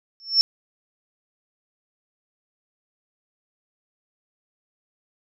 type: tone with exponential growth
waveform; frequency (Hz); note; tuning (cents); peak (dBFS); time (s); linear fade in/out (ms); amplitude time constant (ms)
sine; 5400; E8; +41; -9; 0.2-0.41; 0; 45
effects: none